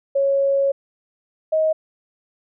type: tone pair in turn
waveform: sine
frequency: 552 / 630.3 Hz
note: C#5 / D#5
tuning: -7 / +22 cents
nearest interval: major second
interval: 229 cents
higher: second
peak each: -15 dBFS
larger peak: neither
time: 0.15-0.72 / 1.52-1.73 s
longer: first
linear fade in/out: 10 ms
effects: none